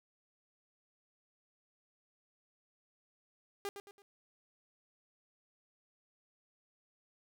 sawtooth tone with echo, 402.2 Hz, G4, 44 cents sharp, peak -33 dBFS, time 3.65-3.69 s, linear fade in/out 0 ms, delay 110 ms, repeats 3, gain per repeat -8 dB, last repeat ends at 4.02 s, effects none

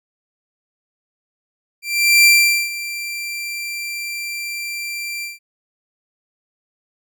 sawtooth tone with ADSR envelope, 2358 Hz, D7, 6 cents sharp, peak -4 dBFS, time 1.82-5.39 s, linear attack 430 ms, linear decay 440 ms, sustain -17 dB, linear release 160 ms, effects none

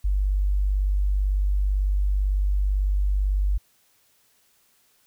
sine tone, 49 Hz, G1, in tune, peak -19 dBFS, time 0.04-3.58 s, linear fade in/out 10 ms, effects white hiss -63 dBFS RMS until 5.06 s

